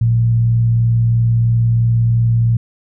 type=tone with frequency modulation; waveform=sine; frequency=115.6 Hz; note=A#2; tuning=14 cents flat; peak=-10 dBFS; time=0.01-2.57 s; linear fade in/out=5 ms; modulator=63 Hz; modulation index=0.25; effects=none